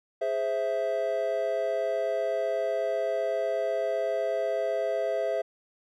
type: chord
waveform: triangle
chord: Ab augmented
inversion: none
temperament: equal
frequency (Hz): 415.3 / 523.3 / 659.3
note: Ab4 / C5 / E5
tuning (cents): 0 / 0 / 0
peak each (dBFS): -31 / -29 / -26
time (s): 0.21-5.42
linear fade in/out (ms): 10
effects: none